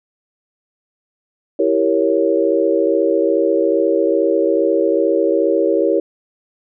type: chord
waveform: sine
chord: E diminished seventh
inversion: none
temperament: equal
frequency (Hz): 329.6 / 392 / 466.2 / 554.4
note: E4 / G4 / Bb4 / Db5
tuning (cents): 0 / 0 / 0 / 0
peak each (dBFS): -18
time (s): 1.59-6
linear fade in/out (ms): 5
effects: none

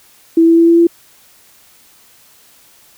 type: tone with pitch steps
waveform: sine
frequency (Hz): 329.6 / 331.9 / 334.2 / 336.5 / 338.9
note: E4 / E4 / E4 / E4 / E4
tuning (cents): 0 / +12 / +24 / +36 / +48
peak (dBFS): -5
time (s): 0.37-0.87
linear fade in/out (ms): 5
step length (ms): 100
effects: white hiss -47 dBFS RMS until 2.97 s

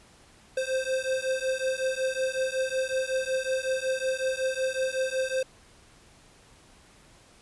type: beating tone pair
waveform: square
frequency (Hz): 520 / 525.4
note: C5 / C5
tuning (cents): -11 / +7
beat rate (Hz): 5.4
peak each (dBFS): -30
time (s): 0.57-5.43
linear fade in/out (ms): 5
effects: pink hiss -56 dBFS RMS until 7.41 s + resampled to 24000 Hz

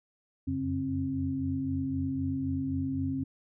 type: tone cluster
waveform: sine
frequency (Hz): 88.2 / 92.1 / 139.6 / 267.1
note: F2 / F#2 / C#3 / C4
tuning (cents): +18 / -7 / +13 / +36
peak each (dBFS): -39 / -37 / -37 / -30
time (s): 0.47-3.24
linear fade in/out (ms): 10
effects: none

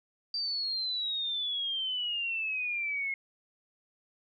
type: exponential sweep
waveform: sine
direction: down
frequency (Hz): 4699 to 2155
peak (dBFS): -30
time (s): 0.34-3.14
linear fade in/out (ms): 2
effects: none

